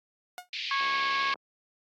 sawtooth tone with exponential decay, 722 Hz, F#5, 43 cents flat, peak -31 dBFS, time 0.38-0.49 s, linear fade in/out 0 ms, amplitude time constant 22 ms
pink band-pass noise, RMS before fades -35 dBFS, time 0.53-1.34 s, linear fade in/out 2 ms, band 2200 to 4700 Hz, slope 48 dB/octave
harmonic tone, 550 Hz, C#5, 14 cents flat, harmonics 2 / 3 / 4, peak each -28 / -32 / -34 dBFS, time 0.71-1.34 s, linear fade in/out 2 ms
click train, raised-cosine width 1 ms, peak -32 dBFS, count 39, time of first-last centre 0.81-1.357 s, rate 69.5 Hz
effects high-pass 300 Hz 12 dB/octave + AAC 64 kbps

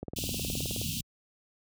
click train, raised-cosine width 2 ms, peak -23 dBFS, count 16, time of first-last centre 0.03-0.815 s, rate 19.1 Hz
pink band-stop noise, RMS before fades -33 dBFS, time 0.16-1.01 s, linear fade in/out 5 ms, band 280 to 2600 Hz, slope 96 dB/octave
effects high-pass 60 Hz 12 dB/octave

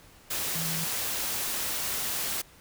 sine tone in noise, 163.5 Hz, E3, 14 cents flat, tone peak -34 dBFS, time 0.55-0.85 s, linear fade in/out 10 ms, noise white, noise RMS -31 dBFS, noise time 0.3-2.42 s, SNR -6 dB, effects pink hiss -55 dBFS RMS until 2.6 s

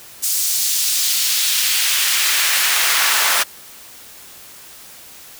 pink noise with high-pass filter sweep, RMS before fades -17 dBFS, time 0.22-3.44 s, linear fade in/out 20 ms, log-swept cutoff 6600 to 1100 Hz, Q 1, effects white hiss -40 dBFS RMS until 5.39 s

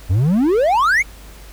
triangle exponential sweep, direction up, 83.3 to 2300 Hz, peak -10 dBFS, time 0.09-1.03 s, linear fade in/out 20 ms, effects added 50 Hz sine -37 dBFS peak until 1.52 s + pink hiss -43 dBFS RMS until 1.52 s

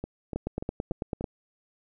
two click trains, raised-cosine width 2 ms, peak -20 / -16 dBFS, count 5 / 9, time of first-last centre 0.04-1.21 / 0.36-1.242 s, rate 3.42 / 9.07 Hz, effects none

